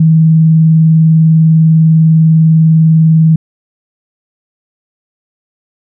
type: tone with vibrato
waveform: sine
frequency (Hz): 160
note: D#3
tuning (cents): +49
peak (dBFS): -3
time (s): 0-3.36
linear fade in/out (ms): 5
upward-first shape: triangle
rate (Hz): 20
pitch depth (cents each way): 45
effects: none